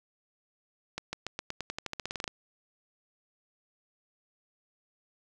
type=accelerating click train; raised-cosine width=0.2 ms; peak=-17 dBFS; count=17; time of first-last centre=0.98-2.278 s; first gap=150 ms; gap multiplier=0.91; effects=none